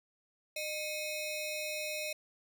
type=ring-modulated tone; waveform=sawtooth; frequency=1568 Hz; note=G6; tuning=in tune; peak=-29 dBFS; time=0.56-2.13 s; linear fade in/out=5 ms; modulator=958 Hz; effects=none